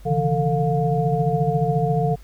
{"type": "tone cluster", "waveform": "sine", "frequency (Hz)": [137.7, 151.6, 166.2, 447.2, 708], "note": ["C#3", "D#3", "E3", "A4", "F5"], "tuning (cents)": [-11, -45, 15, 28, 23], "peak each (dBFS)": -24, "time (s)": [0.05, 2.16], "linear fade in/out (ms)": 20, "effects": ["added 50 Hz sine -40 dBFS peak until 2.23 s", "pink hiss -54 dBFS RMS until 2.23 s"]}